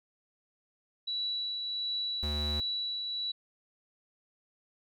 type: tone with tremolo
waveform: sine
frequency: 3932 Hz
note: B7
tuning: 8 cents flat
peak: -30 dBFS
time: 1.07-3.32 s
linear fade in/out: 10 ms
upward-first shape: triangle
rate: 1.4 Hz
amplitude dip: 35%
type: tone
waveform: square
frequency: 74.1 Hz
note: D2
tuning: 16 cents sharp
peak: -33 dBFS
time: 2.23-2.6 s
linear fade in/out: 0 ms
effects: none